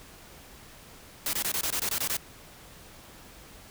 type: noise bursts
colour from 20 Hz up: white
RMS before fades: -29 dBFS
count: 10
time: 1.26-2.169 s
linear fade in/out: 2 ms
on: 72 ms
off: 21 ms
effects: pink hiss -50 dBFS RMS until 3.7 s